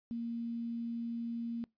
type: tone with quantisation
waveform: sine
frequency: 233.1 Hz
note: A#3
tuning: in tune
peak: -35 dBFS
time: 0.11-1.64 s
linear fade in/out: 0 ms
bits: 10
effects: noise-tail reverb RT60 0.2 s tail -24 dB re dry + resampled to 11025 Hz